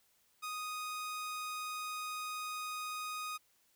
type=tone; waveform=sawtooth; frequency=1244.5 Hz; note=D#6; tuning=in tune; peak=-35 dBFS; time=0.42-3.38 s; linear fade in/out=20 ms; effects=white hiss -72 dBFS RMS until 3.75 s